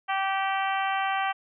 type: harmonic tone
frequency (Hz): 388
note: G4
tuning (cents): -18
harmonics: 2 / 3 / 4 / 5 / 6 / 7 / 8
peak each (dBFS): -27 / -31 / -33 / -35 / -37 / -38 / -39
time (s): 0.08-1.33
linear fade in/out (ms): 20
effects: none